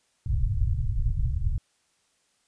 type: low-pass noise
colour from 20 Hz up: pink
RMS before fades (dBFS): -25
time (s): 0.26-1.58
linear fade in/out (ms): 2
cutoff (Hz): 130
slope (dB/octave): 48
effects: white hiss -69 dBFS RMS until 2.47 s + resampled to 22050 Hz